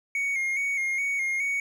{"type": "tone with vibrato", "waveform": "triangle", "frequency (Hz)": 2184, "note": "C#7", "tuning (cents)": -26, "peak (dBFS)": -23, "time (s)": [0.15, 1.6], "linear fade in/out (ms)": 2, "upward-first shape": "square", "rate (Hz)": 2.4, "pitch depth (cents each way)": 39, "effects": []}